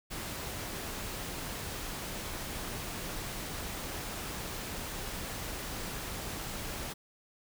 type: noise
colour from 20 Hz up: pink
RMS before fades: -39 dBFS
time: 0.1-6.94 s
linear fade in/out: 20 ms
effects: none